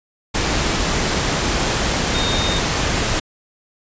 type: tone in noise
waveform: sine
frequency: 3689 Hz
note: A#7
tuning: 19 cents flat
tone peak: -23 dBFS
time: 2.14-2.59 s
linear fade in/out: 10 ms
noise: pink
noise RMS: -19 dBFS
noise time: 0.34-3.2 s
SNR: -7 dB
effects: resampled to 16000 Hz